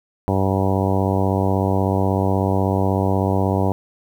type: harmonic tone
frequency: 96.3 Hz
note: G2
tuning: 30 cents flat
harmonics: 1 / 2 / 3 / 4 / 5 / 6 / 7 / 8 / 9 / 10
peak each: -20 / -23 / -25 / -26 / -27 / -28 / -28 / -29 / -30 / -30 dBFS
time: 0.28-3.72 s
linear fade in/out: 0 ms
effects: 8-bit